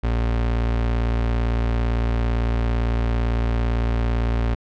35% pulse tone, 57.8 Hz, A#1, 14 cents flat, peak -17 dBFS, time 0.03-4.55 s, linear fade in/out 10 ms, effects low-pass 3000 Hz 12 dB/octave

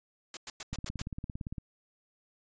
white noise bursts, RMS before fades -39 dBFS, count 6, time 0.34-1.02 s, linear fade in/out 2 ms, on 30 ms, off 100 ms
click train, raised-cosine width 5 ms, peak -25 dBFS, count 16, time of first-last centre 0.73-1.582 s, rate 17.6 Hz
effects resampled to 16000 Hz

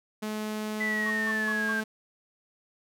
sawtooth tone with pitch glide, 214.2 to 216.6 Hz, A3 to A3, -46 to -27 cents, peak -27 dBFS, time 0.22-1.84 s, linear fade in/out 10 ms, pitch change +19 cents, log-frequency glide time 0.96-1.16 s
sine linear sweep, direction down, 1997 to 1568 Hz, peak -27 dBFS, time 0.8-1.81 s, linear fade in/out 10 ms
triangle tone bursts, 1108.7 Hz, C#6, in tune, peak -33 dBFS, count 4, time 1.06-1.732 s, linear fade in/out 5 ms, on 48 ms, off 160 ms
effects none

